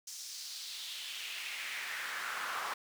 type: noise with high-pass filter sweep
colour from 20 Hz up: brown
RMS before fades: -41 dBFS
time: 0.07-2.74 s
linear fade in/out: 5 ms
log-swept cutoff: 6000 to 1100 Hz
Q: 2.4
effects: none